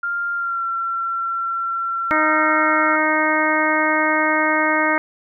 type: tone with pitch glide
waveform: sine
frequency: 1396.9 to 1357.9 Hz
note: F6 to F6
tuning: 0 to -49 cents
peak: -20 dBFS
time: 0.03-2.96 s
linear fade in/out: 5 ms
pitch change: -49 cents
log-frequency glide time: 0.35-0.65 s
type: harmonic tone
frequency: 310 Hz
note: D#4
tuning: 6 cents flat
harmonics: 1 / 2 / 3 / 4 / 5 / 6 / 7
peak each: -23 / -23 / -23 / -23 / -23 / -23 / -23 dBFS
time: 2.11-4.98 s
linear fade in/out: 0 ms
effects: none